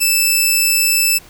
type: tone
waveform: 10% pulse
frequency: 2637 Hz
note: E7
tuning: in tune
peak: -3 dBFS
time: 0-1.19 s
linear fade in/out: 20 ms
effects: pink hiss -43 dBFS RMS until 1.29 s